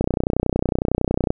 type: click train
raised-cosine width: 2 ms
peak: -5 dBFS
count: 41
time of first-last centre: 0.01-1.304 s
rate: 30.9 Hz
effects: none